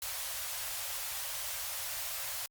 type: band-stop noise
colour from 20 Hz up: white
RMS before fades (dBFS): -38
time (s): 0.02-2.46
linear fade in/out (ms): 2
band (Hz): 120 to 510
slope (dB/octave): 96
effects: Opus 48 kbps